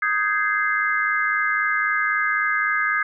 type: chord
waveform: sine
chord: Ab major seventh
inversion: second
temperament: just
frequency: 1245.9 / 1557.4 / 1661.2 / 2077 Hz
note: Eb6 / G6 / Ab6 / C7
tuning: +2 / -12 / 0 / -13 cents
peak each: -24 / -26 / -23 / -25 dBFS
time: 0.02-3.03 s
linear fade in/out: 5 ms
effects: none